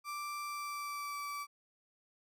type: tone with pitch glide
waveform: 35% pulse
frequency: 1174.7 to 1155.9 Hz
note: D6 to D6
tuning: 0 to -28 cents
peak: -37 dBFS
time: 0.04-1.47 s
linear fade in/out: 50 ms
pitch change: -28 cents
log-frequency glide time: 0.44-1.21 s
effects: none